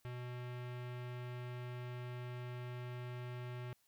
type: tone with low-pass filter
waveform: square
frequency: 123.47 Hz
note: B2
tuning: in tune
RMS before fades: -45 dBFS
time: 0.05-3.73 s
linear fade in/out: 0 ms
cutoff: 2700 Hz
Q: 1.4
effects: white hiss -75 dBFS RMS until 3.87 s